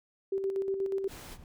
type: tone with tremolo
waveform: sine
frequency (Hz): 388.9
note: G4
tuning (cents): -14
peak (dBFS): -27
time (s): 0.32-1.08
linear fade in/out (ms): 5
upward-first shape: square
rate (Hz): 8.3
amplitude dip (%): 45
type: noise with exponential growth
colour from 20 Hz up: brown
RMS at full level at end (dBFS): -47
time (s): 0.56-1.44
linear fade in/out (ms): 2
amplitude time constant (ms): 190
type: noise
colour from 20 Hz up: pink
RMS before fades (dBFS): -46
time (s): 1.07-1.38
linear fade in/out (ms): 50
effects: none